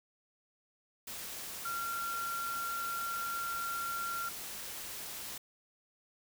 sine tone in noise, 1377 Hz, F6, 25 cents flat, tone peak -35 dBFS, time 1.65-4.29 s, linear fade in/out 5 ms, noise white, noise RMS -43 dBFS, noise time 1.07-5.38 s, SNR +5 dB, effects none

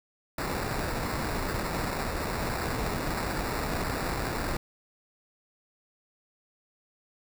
pink noise with sample-and-hold, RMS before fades -31 dBFS, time 0.38-4.57 s, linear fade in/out 5 ms, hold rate 3150 Hz, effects none

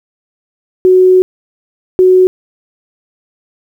sine tone bursts at uneven times, 370 Hz, F#4, in tune, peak -3 dBFS, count 2, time 0.85-1.22 / 1.99-2.27 s, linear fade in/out 0 ms, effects 7-bit

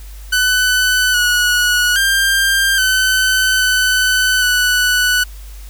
sawtooth tone with pitch steps, 1501 / 1463 / 1590 / 1519 / 1507 / 1485 Hz, F#6 / F#6 / G6 / F#6 / F#6 / F#6, +24 / -20 / +24 / +45 / +31 / +6 cents, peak -8 dBFS, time 0.32-5.24 s, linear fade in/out 10 ms, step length 820 ms, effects added 50 Hz sine -30 dBFS peak until 5.69 s + white hiss -43 dBFS RMS until 5.69 s

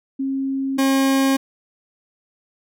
sine / 40% pulse tone pair in turn, 270 / 270 Hz, C#4 / C#4, -45 / -45 cents, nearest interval unison, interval 0 cents, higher neither, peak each -20 / -14 dBFS, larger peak second, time 0.19-0.78 / 0.78-1.37 s, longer neither, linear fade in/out 10 ms, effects none

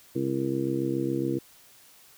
harmonic tone, 67.2 Hz, C2, 47 cents sharp, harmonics 2 / 3 / 4 / 5 / 6 / 7, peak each -33 / -37 / -31 / -28 / -40 / -35 dBFS, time 0.15-1.39 s, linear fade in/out 10 ms, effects white hiss -55 dBFS RMS until 2.17 s

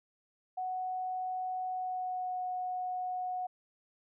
sine tone with pitch glide, 741 to 732.9 Hz, F#5 to F#5, +2 to -17 cents, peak -33 dBFS, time 0.57-3.47 s, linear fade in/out 10 ms, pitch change -19 cents, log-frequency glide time 1.68-2.41 s, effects none

